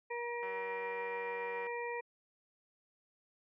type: harmonic tone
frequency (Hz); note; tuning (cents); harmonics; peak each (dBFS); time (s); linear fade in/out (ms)
476; A#4; +36; 1 / 2 / 4 / 5; -39 / -42 / -45 / -46; 0.1-2.01; 10
type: click train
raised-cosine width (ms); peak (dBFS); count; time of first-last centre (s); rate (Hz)
0.5; -35; 235; 0.43-1.668; 189
effects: high-pass 300 Hz 12 dB/octave